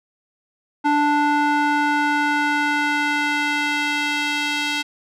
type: tone with band-pass filter sweep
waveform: square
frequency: 293.7 Hz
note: D4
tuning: in tune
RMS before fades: -20 dBFS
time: 0.84-4.83 s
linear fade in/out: 20 ms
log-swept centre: 900 to 3100 Hz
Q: 1.3
effects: none